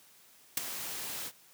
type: noise with ADSR envelope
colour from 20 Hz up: white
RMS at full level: -25 dBFS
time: 0.57-1.32 s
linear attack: 5 ms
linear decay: 9 ms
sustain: -14 dB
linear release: 58 ms
effects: white hiss -60 dBFS RMS until 1.53 s + high-pass 100 Hz 12 dB/octave